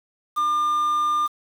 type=tone with quantisation; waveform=triangle; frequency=1200 Hz; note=D6; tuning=37 cents sharp; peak=-17 dBFS; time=0.36-1.28 s; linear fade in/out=20 ms; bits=7; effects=none